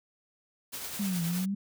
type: noise with tremolo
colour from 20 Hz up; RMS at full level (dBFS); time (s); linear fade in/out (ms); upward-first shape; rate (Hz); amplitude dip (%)
white; -37; 0.72-1.46; 20; triangle; 9.6; 40
type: exponential two-way sweep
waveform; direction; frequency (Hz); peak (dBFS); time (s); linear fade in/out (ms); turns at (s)
sine; down then up; 208.2 to 164.81 to 203.6; -28; 0.99-1.55; 10; 1.24
effects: none